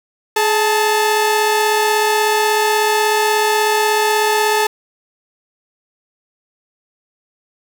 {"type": "tone pair together", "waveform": "sawtooth", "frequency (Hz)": [422.8, 882], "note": ["G#4", "A5"], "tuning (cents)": [31, 4], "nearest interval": "octave + minor second", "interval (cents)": 1273, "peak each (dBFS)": -12, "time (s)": [0.36, 4.67], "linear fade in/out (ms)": 5, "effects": []}